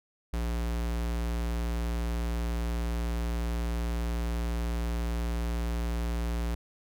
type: tone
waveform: square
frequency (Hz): 58.2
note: A#1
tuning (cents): -2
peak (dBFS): -29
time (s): 0.33-6.55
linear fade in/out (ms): 5
effects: none